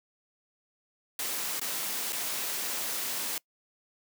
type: noise with dropouts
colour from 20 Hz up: white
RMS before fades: -33 dBFS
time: 1.19-3.38 s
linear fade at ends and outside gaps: 2 ms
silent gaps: 1.597-1.614 / 2.124-2.129 s
effects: noise-tail reverb RT60 0.1 s tail -24 dB re dry + high-pass 200 Hz 12 dB/octave